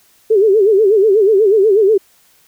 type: tone with vibrato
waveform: sine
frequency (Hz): 412.5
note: G#4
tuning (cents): -12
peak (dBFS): -7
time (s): 0.3-1.98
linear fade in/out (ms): 10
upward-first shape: sine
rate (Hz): 8.2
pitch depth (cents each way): 150
effects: white hiss -52 dBFS RMS until 2.47 s